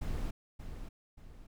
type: noise with echo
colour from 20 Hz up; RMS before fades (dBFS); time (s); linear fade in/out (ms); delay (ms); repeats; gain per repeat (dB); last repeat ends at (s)
brown; -35; 0.01-0.31; 10; 580; 2; -8; 1.47
effects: none